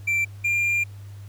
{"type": "tone pair in turn", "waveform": "triangle", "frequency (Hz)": [2349, 2394], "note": ["D7", "D7"], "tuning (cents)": [0, 33], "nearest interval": "unison", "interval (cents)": 33, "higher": "second", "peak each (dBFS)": -18, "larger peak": "neither", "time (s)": [[0.07, 0.25], [0.44, 0.84]], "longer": "second", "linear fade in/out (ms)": 10, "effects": ["added 100 Hz sine -37 dBFS peak until 1.28 s", "pink hiss -55 dBFS RMS until 1.28 s"]}